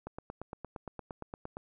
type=click train; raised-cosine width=1 ms; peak=-26 dBFS; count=14; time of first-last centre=0.07-1.569 s; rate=8.67 Hz; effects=none